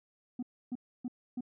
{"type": "tone bursts", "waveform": "sine", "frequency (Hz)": 246.9, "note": "B3", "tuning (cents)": 0, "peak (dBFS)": -31, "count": 4, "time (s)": [0.39, 1.408], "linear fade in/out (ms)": 5, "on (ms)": 37, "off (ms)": 290, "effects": ["tanh soft clip ceiling -32 dBFS"]}